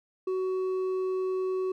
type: tone with hard clipping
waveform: sine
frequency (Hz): 374.2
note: F#4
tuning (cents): +20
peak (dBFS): -28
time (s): 0.27-1.72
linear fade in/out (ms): 5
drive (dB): 4
effects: none